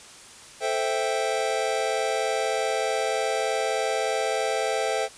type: chord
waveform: square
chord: A minor seventh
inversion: none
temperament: equal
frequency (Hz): 440 / 523.3 / 659.3 / 784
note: A4 / C5 / E5 / G5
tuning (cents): 0 / 0 / 0 / 0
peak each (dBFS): -30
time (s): 0.6-5.09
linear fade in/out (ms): 50
effects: white hiss -46 dBFS RMS until 5.17 s + resampled to 22050 Hz